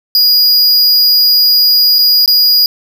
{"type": "tone with dropouts", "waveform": "square", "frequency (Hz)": 4888, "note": "D#8", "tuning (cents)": -32, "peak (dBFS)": -6, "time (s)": [0.15, 2.66], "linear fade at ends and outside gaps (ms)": 1, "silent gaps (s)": [[1.985, 1.989], [2.26, 2.277]], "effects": []}